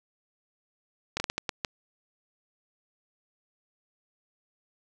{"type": "slowing click train", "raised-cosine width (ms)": 0.2, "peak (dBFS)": -11, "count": 7, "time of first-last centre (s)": [1.17, 1.648], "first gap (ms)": 30, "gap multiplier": 1.39, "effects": []}